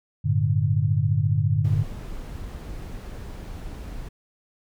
sine chord, G suspended second, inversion none, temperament equal with one note detuned, 98 / 112.77 / 146.83 Hz, G2 / A2 / D3, 0 / +43 / 0 cents, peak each -23 dBFS, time 0.24-1.84 s, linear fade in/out 20 ms
brown noise, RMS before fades -35 dBFS, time 1.64-4.09 s, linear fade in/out 10 ms
effects none

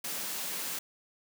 white high-pass noise, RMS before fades -36 dBFS, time 0.04-0.79 s, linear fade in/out 5 ms, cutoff 140 Hz, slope 96 dB/octave, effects none

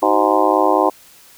harmonic tone with a mistuned harmonic, 103.83 Hz, G#2, in tune, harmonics 3 / 4 / 5 / 6 / 7 / 8 / 9 / 10, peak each -20 / -20 / -20 / -20 / -20 / -20 / -20 / -20 dBFS, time 0.02-0.9 s, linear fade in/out 10 ms, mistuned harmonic 4, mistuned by -150 cents, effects white hiss -46 dBFS RMS until 1.37 s

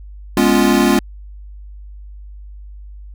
square chord, C# dominant seventh, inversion second, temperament equal with one note detuned, 207.7 / 246.9 / 278.8 / 349.2 Hz, G#3 / B3 / C#4 / E#4, 0 / 0 / +10 / 0 cents, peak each -17 dBFS, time 0.37-0.99 s, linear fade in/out 2 ms, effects added 50 Hz sine -32 dBFS peak until 3.14 s

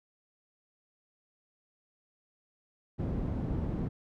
white low-pass noise, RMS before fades -33 dBFS, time 2.98-3.89 s, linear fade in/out 20 ms, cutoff 220 Hz, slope 12 dB/octave, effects none

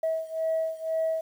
sine beating tone pair, 644 / 646 Hz, E5 / E5, -41 / -35 cents, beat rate 2 Hz, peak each -27 / -29 dBFS, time 0.03-1.21 s, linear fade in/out 5 ms, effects tanh soft clip ceiling -20 dBFS + 9-bit

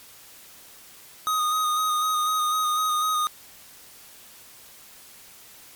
square tone with vibrato, 1244.5 Hz, D#6, in tune, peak -22 dBFS, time 1.27-3.27 s, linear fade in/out 0 ms, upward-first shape square, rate 4 Hz, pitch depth 18 cents each way, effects white hiss -48 dBFS RMS until 5.75 s + MP3 96 kbps

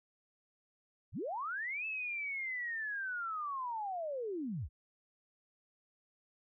sine linear two-way sweep, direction up then down, 46.25 to 2636 to 46.25 Hz, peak -36 dBFS, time 1.12-4.69 s, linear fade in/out 50 ms, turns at 1.86 s, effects none

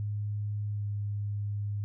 sine tone with pitch glide, 103.83 to 102.64 Hz, G#2 to G#2, 0 to -20 cents, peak -30 dBFS, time 0-1.84 s, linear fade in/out 0 ms, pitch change -20 cents, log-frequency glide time 0.72-0.84 s, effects none

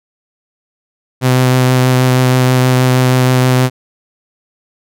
sawtooth tone with vibrato, 127.7 Hz, C3, 42 cents flat, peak -4 dBFS, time 1.21-3.7 s, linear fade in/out 50 ms, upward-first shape triangle, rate 6.3 Hz, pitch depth 13 cents each way, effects none

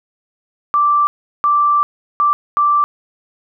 sine tone bursts at uneven times, 1172 Hz, D6, 4 cents flat, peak -10 dBFS, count 4, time 0.74-1.07 / 1.44-1.83 / 2.2-2.33 / 2.57-2.84 s, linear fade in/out 0 ms, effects none

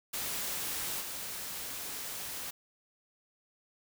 white noise with level steps, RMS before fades -36 / -40 dBFS, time 0.13-2.51 s, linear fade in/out 10 ms, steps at 1 s, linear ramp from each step 20 ms, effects none

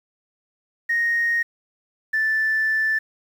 sine tone pair in turn, 1864.7 / 1760 Hz, A#6 / A6, 0 / 0 cents, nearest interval minor second, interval 100 cents, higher first, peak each -17 dBFS, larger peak neither, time 0.89-1.43 / 2.13-2.99 s, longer second, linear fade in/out 10 ms, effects tanh soft clip ceiling -14 dBFS + 8-bit

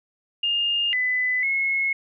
sine tone with pitch steps, 2824 / 2004 / 2175 Hz, F7 / B6 / C#7, +19 / +25 / -33 cents, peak -20 dBFS, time 0.43-1.93 s, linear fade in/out 5 ms, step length 500 ms, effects none

